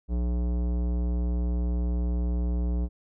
sine tone with tanh clipping, 60 Hz, B1, 49 cents flat, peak -26 dBFS, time 0.08-2.89 s, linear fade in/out 50 ms, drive 17 dB, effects none

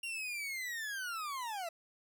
40% pulse linear sweep, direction down, 2794 to 647 Hz, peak -37 dBFS, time 0.03-1.69 s, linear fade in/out 5 ms, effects none

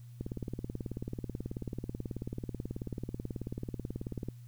click train, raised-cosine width 3 ms, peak -24 dBFS, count 76, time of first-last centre 0.21-4.286 s, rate 18.4 Hz, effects added 120 Hz sine -47 dBFS peak until 4.47 s + white hiss -68 dBFS RMS until 4.47 s

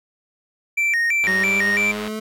triangle tone with vibrato, 2085 Hz, C7, 7 cents flat, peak -15 dBFS, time 0.77-1.92 s, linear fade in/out 10 ms, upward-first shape square, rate 3 Hz, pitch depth 200 cents each way
click train, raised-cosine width 0.3 ms, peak -14 dBFS, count 88, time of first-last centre 1.24-2.077 s, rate 104 Hz
25% pulse exponential sweep, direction up, 188 to 218.5 Hz, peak -22 dBFS, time 1.27-2.2 s, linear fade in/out 10 ms
effects none

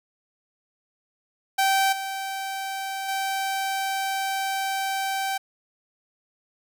sawtooth tone with level steps, 776 Hz, G5, 18 cents flat, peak -15 / -25 / -21 dBFS, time 1.58-5.38 s, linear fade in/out 10 ms, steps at 1.92 / 3.08 s, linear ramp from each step 10 ms, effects none

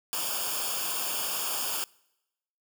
white noise with comb filter, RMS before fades -31 dBFS, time 0.13-1.84 s, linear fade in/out 0 ms, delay 0.5 ms, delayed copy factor -0.85, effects noise-tail reverb RT60 0.9 s tail -25 dB re dry

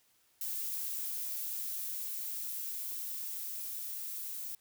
violet noise with level ramp, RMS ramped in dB -37 to -41 dBFS, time 0.41-4.55 s, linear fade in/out 2 ms, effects white hiss -70 dBFS RMS until 4.6 s

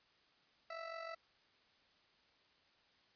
20% pulse tone with amplitude modulation, 659.3 Hz, E5, in tune, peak -37 dBFS, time 0.7-1.15 s, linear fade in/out 5 ms, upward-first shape sine, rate 46.3 Hz, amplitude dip 60%, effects white hiss -71 dBFS RMS until 3.15 s + resampled to 11025 Hz

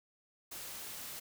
white noise, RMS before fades -45 dBFS, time 0.51-1.2 s, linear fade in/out 10 ms, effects none

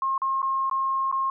sine tone with dropouts, 1072 Hz, C6, 42 cents sharp, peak -22 dBFS, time 0.02-1.3 s, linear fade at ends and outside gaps 2 ms, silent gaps 0.179-0.218 / 0.419-0.428 / 0.698-0.712 / 1.115-1.125 s, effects none

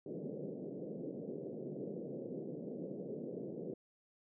white band-pass noise, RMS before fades -44 dBFS, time 0.06-3.74 s, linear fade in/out 2 ms, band 140 to 520 Hz, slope 48 dB/octave, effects none

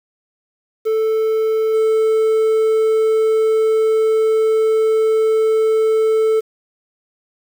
triangle tone with level steps, 440 Hz, A4, in tune, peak -12 / -10 dBFS, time 0.85-6.41 s, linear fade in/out 20 ms, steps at 1.73 s, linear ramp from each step 20 ms, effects 7-bit

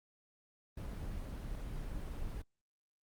brown noise, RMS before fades -41 dBFS, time 0.77-2.42 s, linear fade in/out 5 ms, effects Opus 24 kbps

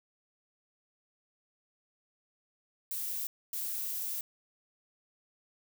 violet noise bursts at uneven times, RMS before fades -36 dBFS, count 2, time 2.91-3.27 / 3.53-4.21 s, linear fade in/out 2 ms, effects none

